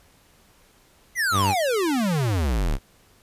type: exponential sweep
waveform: square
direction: down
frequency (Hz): 2093 to 30.81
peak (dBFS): -21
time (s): 1.15-2.79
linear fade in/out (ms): 50
type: tone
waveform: sawtooth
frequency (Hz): 98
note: G2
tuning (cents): 0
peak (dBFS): -18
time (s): 1.31-1.55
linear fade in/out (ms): 50
effects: pink hiss -57 dBFS RMS until 3.22 s + resampled to 32000 Hz